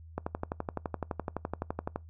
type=click train; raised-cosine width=1 ms; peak=-18 dBFS; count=22; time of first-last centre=0.18-1.96 s; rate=11.8 Hz; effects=noise-tail reverb RT60 0.2 s tail -24 dB re dry + added 81 Hz sine -47 dBFS peak until 2.09 s